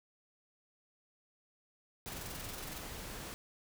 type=noise; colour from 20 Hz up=pink; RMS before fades=-45 dBFS; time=2.06-3.34 s; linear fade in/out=0 ms
type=noise bursts; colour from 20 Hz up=white; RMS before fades=-46 dBFS; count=16; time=2.07-2.783 s; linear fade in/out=5 ms; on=23 ms; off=23 ms
effects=none